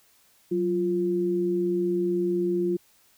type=tone pair together; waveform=sine; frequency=185 / 349.2 Hz; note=F#3 / F4; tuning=0 / 0 cents; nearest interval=major seventh; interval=1100 cents; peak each=-29 / -23 dBFS; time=0.51-2.77 s; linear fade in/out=10 ms; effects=white hiss -61 dBFS RMS until 3.17 s